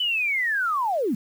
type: linear sweep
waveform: sine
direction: down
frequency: 3020 to 185 Hz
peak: -21 dBFS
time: 0-1.15 s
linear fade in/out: 5 ms
effects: 8-bit